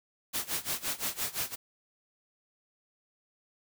white noise with tremolo, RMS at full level -31 dBFS, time 0.33-1.56 s, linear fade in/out 20 ms, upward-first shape sine, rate 5.8 Hz, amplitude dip 90%, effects none

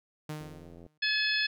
sawtooth tone with exponential decay, 152.8 Hz, D#3, 31 cents flat, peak -30 dBFS, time 0.29-0.98 s, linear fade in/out 5 ms, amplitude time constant 150 ms
click train, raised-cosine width 2 ms, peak -37 dBFS, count 40, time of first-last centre 0.41-0.864 s, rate 85.9 Hz
harmonic tone, 856 Hz, A5, 48 cents flat, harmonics 2 / 3 / 4 / 5 / 6, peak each -30 / -32 / -33 / -34 / -35 dBFS, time 1.02-1.47 s, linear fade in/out 10 ms
effects none

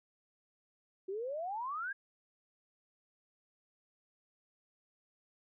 sine exponential sweep, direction up, 367.8 to 1661.2 Hz, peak -36 dBFS, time 1.08-1.93 s, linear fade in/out 10 ms, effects none

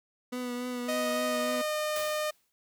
30% pulse tone with vibrato, 246.9 Hz, B3, in tune, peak -30 dBFS, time 0.32-1.62 s, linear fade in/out 10 ms, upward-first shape triangle, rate 3.5 Hz, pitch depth 27 cents each way
sawtooth tone with pitch glide, 622.3 to 609.1 Hz, D#5 to D#5, 0 to -37 cents, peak -25 dBFS, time 0.88-2.31 s, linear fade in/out 10 ms, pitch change -37 cents, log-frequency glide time 1.19-1.76 s
white noise with exponential decay, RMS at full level -38 dBFS, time 1.96-2.52 s, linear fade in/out 0 ms, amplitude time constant 120 ms
effects none

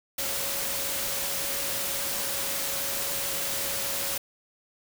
sine tone in noise, 554.4 Hz, C#5, in tune, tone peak -41 dBFS, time 0.18-4.18 s, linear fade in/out 5 ms, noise white, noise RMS -30 dBFS, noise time 0.18-4.18 s, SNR -14 dB, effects none

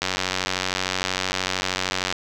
click train, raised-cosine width 0.2 ms, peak -5 dBFS, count 197, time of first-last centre 0.02-2.125 s, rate 93.1 Hz, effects none

